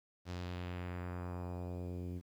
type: tone with low-pass filter sweep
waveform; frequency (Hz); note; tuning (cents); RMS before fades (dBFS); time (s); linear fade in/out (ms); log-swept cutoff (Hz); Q
sawtooth; 89.1; F2; +35; -42; 0.25-2.22; 50; 5800 to 290; 1.4
effects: 11-bit